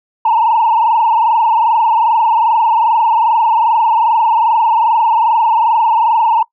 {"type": "tone with frequency modulation", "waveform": "sine", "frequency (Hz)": 908, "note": "A#5", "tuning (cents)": -46, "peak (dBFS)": -7, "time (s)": [0.25, 6.43], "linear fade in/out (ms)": 5, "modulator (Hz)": 22.5, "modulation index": 2.2, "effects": ["noise-tail reverb RT60 0.1 s tail -22 dB re dry", "tanh soft clip ceiling -5 dBFS"]}